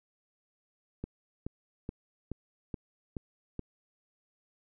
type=click train; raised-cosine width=3 ms; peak=-23 dBFS; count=7; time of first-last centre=1.04-3.593 s; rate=2.35 Hz; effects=none